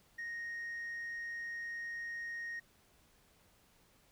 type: tone with tanh clipping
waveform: sine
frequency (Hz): 1864.7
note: A#6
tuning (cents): 0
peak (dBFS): -40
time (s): 0.18-2.6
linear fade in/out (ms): 10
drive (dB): 1
effects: pink hiss -68 dBFS RMS until 4.11 s